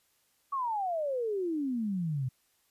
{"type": "exponential sweep", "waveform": "sine", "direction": "down", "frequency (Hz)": [1141, 123.47], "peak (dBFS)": -29, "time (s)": [0.52, 2.29], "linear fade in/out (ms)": 10, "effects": ["white hiss -71 dBFS RMS until 2.7 s", "resampled to 32000 Hz"]}